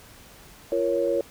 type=chord; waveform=sine; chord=Bb minor; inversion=second; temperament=equal with one note detuned; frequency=344.4 / 466.2 / 554.4 Hz; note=F4 / Bb4 / Db5; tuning=-24 / 0 / 0 cents; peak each=-27 / -26 / -24 dBFS; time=0.72-1.21 s; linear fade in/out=2 ms; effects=pink hiss -49 dBFS RMS until 1.3 s